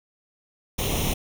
pink noise with comb filter, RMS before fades -25 dBFS, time 0.78-1.14 s, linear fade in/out 10 ms, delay 0.32 ms, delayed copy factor +0.75, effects none

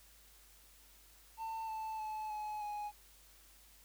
triangle tone with pitch steps, 895 / 879.1 / 863.5 / 848.2 / 833.1 Hz, A5 / A5 / A5 / G#5 / G#5, +29 / -2 / -33 / +36 / +5 cents, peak -37 dBFS, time 1.37-2.92 s, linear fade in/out 50 ms, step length 310 ms, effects added 50 Hz sine -65 dBFS peak until 3.84 s + white hiss -63 dBFS RMS until 3.84 s

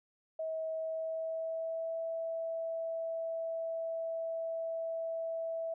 sine tone with pitch glide, 641 to 656.7 Hz, E5 to E5, -49 to -7 cents, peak -34 dBFS, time 0.39-5.74 s, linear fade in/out 5 ms, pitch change +42 cents, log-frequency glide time 0.7-1.98 s, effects none

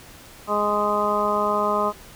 harmonic tone, 207.7 Hz, G#3, in tune, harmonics 1 / 2 / 3 / 4 / 5 / 6, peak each -30 / -27 / -25 / -30 / -24 / -25 dBFS, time 0.47-1.93 s, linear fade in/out 50 ms, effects pink hiss -45 dBFS RMS until 2.15 s

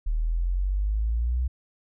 sine exponential sweep, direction up, 37.66 to 64 Hz, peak -22 dBFS, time 0.06-1.48 s, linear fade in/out 10 ms, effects none

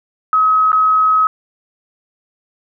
sine tone with dropouts, 1275 Hz, D#6, 42 cents sharp, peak -9 dBFS, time 0.33-1.27 s, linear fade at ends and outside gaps 1 ms, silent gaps 0.718-0.729 s, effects none

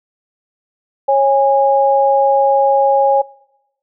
sine tone pair together, 548.6 / 822 Hz, C#5 / G#5, -18 / -18 cents, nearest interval perfect fifth, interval 700 cents, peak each -12 dBFS, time 1.08-3.22 s, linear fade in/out 10 ms, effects noise-tail reverb RT60 1.0 s tail -24 dB re dry

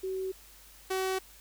sine / sawtooth tone pair in turn, 378.2 / 378.2 Hz, F#4 / F#4, +38 / +38 cents, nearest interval unison, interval 0 cents, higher neither, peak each -31 / -25 dBFS, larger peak second, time 0.03-0.32 / 0.9-1.19 s, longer neither, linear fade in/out 10 ms, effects added 49 Hz sine -58 dBFS peak until 1.4 s + white hiss -55 dBFS RMS until 1.4 s

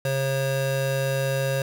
square tone pair together, 135.3 / 541.2 Hz, C#3 / C#5, -42 / -42 cents, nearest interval 2 octaves, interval 2400 cents, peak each -26 dBFS, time 0.05-1.62 s, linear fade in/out 2 ms, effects none

